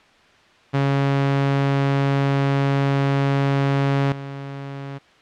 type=tone with level steps; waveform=sawtooth; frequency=138.59 Hz; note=C#3; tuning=in tune; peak=-13 / -26 dBFS; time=0.73-4.99 s; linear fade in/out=20 ms; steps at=4.12 s; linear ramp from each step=2 ms; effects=white hiss -52 dBFS RMS until 5.21 s + low-pass 3000 Hz 12 dB/octave